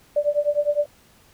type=tone with tremolo; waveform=sine; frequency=587.3 Hz; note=D5; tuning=in tune; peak=-14 dBFS; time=0.16-0.86 s; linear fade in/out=5 ms; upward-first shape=triangle; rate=9.8 Hz; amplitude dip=100%; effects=pink hiss -55 dBFS RMS until 1.33 s